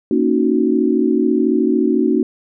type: chord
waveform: sine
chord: D# minor seventh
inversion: second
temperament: equal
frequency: 233.1 / 277.2 / 311.1 / 370 Hz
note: A#3 / C#4 / D#4 / F#4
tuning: 0 / 0 / 0 / 0 cents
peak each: -18 dBFS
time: 0.11-2.23 s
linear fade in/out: 2 ms
effects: none